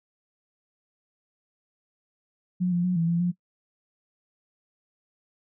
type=tone with pitch steps; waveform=sine; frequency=180.7 / 174.7 / 181.2 / 166.2 / 170.3 / 176.6 Hz; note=F#3 / F3 / F#3 / E3 / F3 / F3; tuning=-41 / +1 / -36 / +15 / -43 / +20 cents; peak=-21 dBFS; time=2.6-3.32 s; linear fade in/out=20 ms; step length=120 ms; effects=noise-tail reverb RT60 0.1 s tail -21 dB re dry

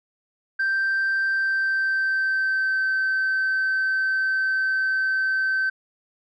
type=tone with pitch glide; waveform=sine; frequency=1568 to 1542.8 Hz; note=G6 to G6; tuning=0 to -28 cents; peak=-18 dBFS; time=0.59-5.7 s; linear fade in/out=10 ms; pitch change=-28 cents; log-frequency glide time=1.3-2.87 s; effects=tanh soft clip ceiling -18 dBFS

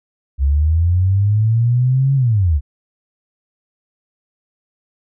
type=linear two-way sweep; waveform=sine; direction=up then down; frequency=66 to 138.59 to 66 Hz; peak=-11 dBFS; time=0.38-2.61 s; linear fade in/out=50 ms; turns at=2.15 s; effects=none

